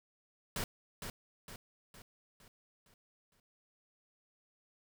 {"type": "noise with echo", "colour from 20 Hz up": "pink", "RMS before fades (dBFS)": -37, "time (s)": [0.56, 0.64], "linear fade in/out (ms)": 2, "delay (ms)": 460, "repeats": 6, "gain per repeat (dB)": -6, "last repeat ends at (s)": 3.4, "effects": []}